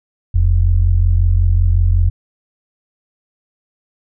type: tone pair together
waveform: sine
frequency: 41.91 / 87.31 Hz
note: E1 / F2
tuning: +29 / 0 cents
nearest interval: octave + minor second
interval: 1271 cents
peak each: -12 dBFS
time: 0.34-2.1 s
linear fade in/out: 10 ms
effects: none